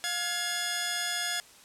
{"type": "tone pair together", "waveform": "10% pulse", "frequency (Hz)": [706.2, 1688], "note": ["F5", "G#6"], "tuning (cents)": [19, 28], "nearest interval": "octave + minor third", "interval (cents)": 1509, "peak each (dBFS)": [-26, -21], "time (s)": [0.04, 1.4], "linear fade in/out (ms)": 0, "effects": ["white hiss -54 dBFS RMS until 1.64 s", "low-pass 10000 Hz 12 dB/octave"]}